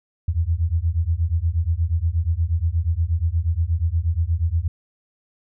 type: beating tone pair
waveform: sine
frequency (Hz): 79.3 / 87.7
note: D#2 / F2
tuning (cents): +33 / +8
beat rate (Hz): 8.4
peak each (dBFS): -21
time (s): 0.28-4.68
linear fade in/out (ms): 5
effects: none